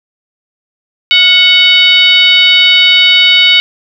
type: tone with frequency modulation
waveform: sine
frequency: 2984 Hz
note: F#7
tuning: 14 cents sharp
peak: -3 dBFS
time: 1.11-3.6 s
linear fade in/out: 0 ms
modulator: 773 Hz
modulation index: 1.2
effects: none